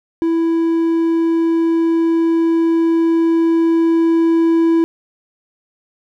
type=tone with level ramp; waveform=triangle; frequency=330.5 Hz; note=E4; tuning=5 cents sharp; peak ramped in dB=-11 to -8 dBFS; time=0.22-4.84 s; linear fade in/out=0 ms; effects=none